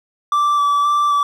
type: tone with vibrato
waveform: triangle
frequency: 1162 Hz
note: D6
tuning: 19 cents flat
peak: -11 dBFS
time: 0.32-1.23 s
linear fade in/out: 2 ms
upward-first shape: square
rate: 1.9 Hz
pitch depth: 13 cents each way
effects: none